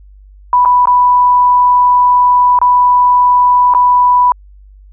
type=tone with dropouts; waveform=sine; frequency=987.8 Hz; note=B5; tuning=in tune; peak=-5 dBFS; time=0.53-4.32 s; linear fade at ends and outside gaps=1 ms; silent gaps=0.65-0.657 / 0.856-0.872 / 2.589-2.615 / 3.738-3.748 s; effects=added 49 Hz sine -36 dBFS peak until 4.92 s